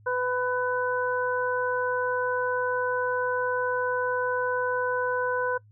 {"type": "harmonic tone", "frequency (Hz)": 499.5, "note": "B4", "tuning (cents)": 20, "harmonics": [1, 2, 3], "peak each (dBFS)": [-27, -30, -29], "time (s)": [0.06, 5.58], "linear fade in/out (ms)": 10, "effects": ["noise-tail reverb RT60 0.1 s tail -23 dB re dry", "added 105 Hz sine -52 dBFS peak until 5.71 s"]}